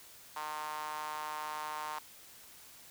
sawtooth tone with high-pass filter, 152.5 Hz, D#3, 34 cents flat, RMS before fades -40 dBFS, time 0.36-1.99 s, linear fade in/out 5 ms, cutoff 970 Hz, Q 4.6, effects white hiss -55 dBFS RMS until 2.9 s

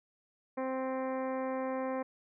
harmonic tone, 261.6 Hz, C4, in tune, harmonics 1 / 2 / 3 / 4 / 5 / 6 / 7 / 8 / 9, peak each -37 / -35 / -42 / -42 / -52 / -53 / -51 / -54 / -57 dBFS, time 0.57-2.03 s, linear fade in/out 10 ms, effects none

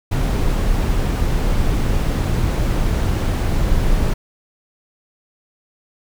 brown noise, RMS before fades -17 dBFS, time 0.11-4.14 s, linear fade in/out 10 ms, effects none

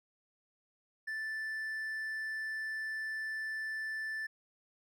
triangle tone, 1760 Hz, A6, in tune, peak -34 dBFS, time 1.07-4.27 s, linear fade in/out 10 ms, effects none

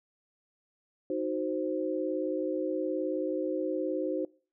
sine chord, C diminished, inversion first, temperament equal, 311.1 / 370 / 523.3 Hz, Eb4 / Gb4 / C5, 0 / 0 / 0 cents, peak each -33 dBFS, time 1.1-4.25 s, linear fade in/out 2 ms, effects noise-tail reverb RT60 0.4 s tail -23 dB re dry

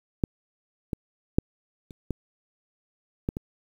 clicks, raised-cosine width 3 ms, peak -9 / -15 / -6 / -30 / -15 / -13 / -18 dBFS, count 7, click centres 0.238 / 0.932 / 1.385 / 1.908 / 2.107 / 3.289 / 3.369 s, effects 8-bit

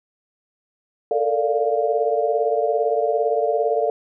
sine chord, Bb major seventh, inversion third, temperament equal with one note detuned, 440 / 457.6 / 587.3 / 698.5 Hz, A4 / Bb4 / D5 / F5, 0 / -32 / 0 / 0 cents, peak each -23 dBFS, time 1.11-3.9 s, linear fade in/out 2 ms, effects none

